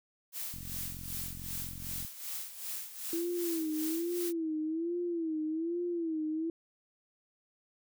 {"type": "noise with tremolo", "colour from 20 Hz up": "blue", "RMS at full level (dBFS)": -38, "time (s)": [0.32, 4.33], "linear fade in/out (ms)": 50, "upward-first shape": "sine", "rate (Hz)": 2.6, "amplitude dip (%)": 70}
{"type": "click train", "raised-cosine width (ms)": 5, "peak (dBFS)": -34, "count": 68, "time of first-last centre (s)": [0.54, 2.049], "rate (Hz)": 44.4}
{"type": "tone with vibrato", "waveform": "sine", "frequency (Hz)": 329.6, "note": "E4", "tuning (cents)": 0, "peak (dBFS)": -31, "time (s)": [3.13, 6.5], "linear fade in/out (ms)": 2, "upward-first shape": "sine", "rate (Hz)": 1.2, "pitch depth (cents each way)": 110}
{"effects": []}